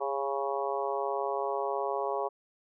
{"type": "harmonic tone with a mistuned harmonic", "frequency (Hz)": 138.59, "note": "C#3", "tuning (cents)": 0, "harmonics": [3, 4, 5, 6, 7, 8], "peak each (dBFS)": [-34, -35, -36, -37, -37, -38], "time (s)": [0, 2.29], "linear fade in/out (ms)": 20, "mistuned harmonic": 3, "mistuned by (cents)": -24, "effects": []}